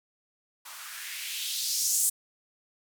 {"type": "noise with band-pass filter sweep", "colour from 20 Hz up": "violet", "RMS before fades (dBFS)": -31, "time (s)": [0.65, 2.1], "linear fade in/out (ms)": 10, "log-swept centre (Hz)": [990, 8600], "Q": 2.4, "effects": []}